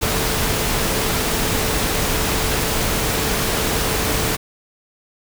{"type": "tone in noise", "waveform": "sine", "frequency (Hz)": 441.3, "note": "A4", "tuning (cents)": 5, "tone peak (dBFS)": -30, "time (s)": [0.01, 4.37], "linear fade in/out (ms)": 20, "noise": "pink", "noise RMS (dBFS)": -20, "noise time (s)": [0.01, 4.37], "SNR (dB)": -13, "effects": []}